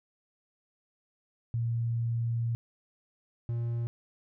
sine / triangle tone pair in turn, 116.54 / 117.69 Hz, A#2 / A#2, 0 / +17 cents, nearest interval unison, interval 17 cents, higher second, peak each -27 dBFS, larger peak neither, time 1.54-2.55 / 3.49-3.87 s, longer first, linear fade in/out 0 ms, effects none

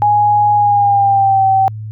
sine tone with pitch glide, 830.6 to 770.5 Hz, G#5 to G5, 0 to -30 cents, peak -8 dBFS, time 0.02-1.68 s, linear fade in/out 0 ms, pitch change -130 cents, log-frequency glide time 0.54-1.46 s, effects added 108 Hz sine -23 dBFS peak until 1.91 s

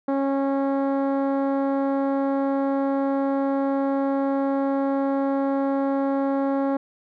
10% pulse tone with low-pass filter, 274.4 Hz, C#4, 17 cents flat, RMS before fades -23 dBFS, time 0.08-6.77 s, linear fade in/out 5 ms, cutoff 580 Hz, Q 0.6, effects none

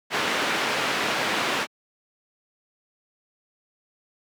white low-pass noise, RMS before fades -25 dBFS, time 0.1-1.67 s, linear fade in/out 50 ms, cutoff 2500 Hz, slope 12 dB/octave, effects high-pass 200 Hz 12 dB/octave

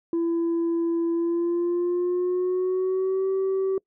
sine tone with pitch glide, 335.8 to 383.5 Hz, E4 to G4, +32 to -38 cents, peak -19 dBFS, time 0.13-3.78 s, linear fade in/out 2 ms, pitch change +230 cents, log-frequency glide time 1.12-3.28 s, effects noise-tail reverb RT60 0.1 s tail -26 dB re dry + tanh soft clip ceiling -20 dBFS

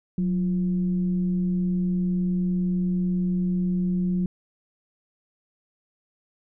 sine tone with frequency modulation, 181.8 Hz, F#3, 30 cents flat, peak -21 dBFS, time 0.18-4.26 s, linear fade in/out 2 ms, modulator 162 Hz, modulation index 0.31, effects none

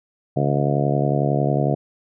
harmonic tone, 71 Hz, C#2, 42 cents sharp, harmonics 2 / 3 / 4 / 5 / 6 / 7 / 8 / 9 / 10, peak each -20 / -27 / -27 / -28 / -28 / -29 / -31 / -26 / -28 dBFS, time 0.36-1.75 s, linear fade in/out 10 ms, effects none

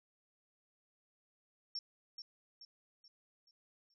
sine tone with echo, 5450 Hz, F8, 43 cents flat, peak -38 dBFS, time 1.75-1.79 s, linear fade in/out 2 ms, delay 430 ms, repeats 5, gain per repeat -7 dB, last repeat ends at 3.94 s, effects none

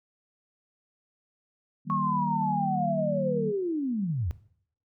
sine chord, Eb major, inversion none, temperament equal with one note detuned, 155.56 / 192.3 / 233.1 Hz, Eb3 / G3 / Bb3, 0 / -33 / 0 cents, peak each -32 / -32 / -34 dBFS, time 1.85-3.53 s, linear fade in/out 50 ms
sine linear sweep, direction down, 1108.7 to 72.1 Hz, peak -26 dBFS, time 1.9-4.31 s, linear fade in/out 0 ms
effects noise-tail reverb RT60 0.6 s tail -17 dB re dry

